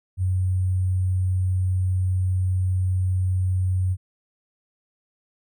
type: tone with sample-and-hold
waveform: sine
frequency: 92.5 Hz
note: F#2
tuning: in tune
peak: -19 dBFS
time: 0.17-3.97 s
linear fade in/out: 50 ms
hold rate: 8820 Hz
effects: none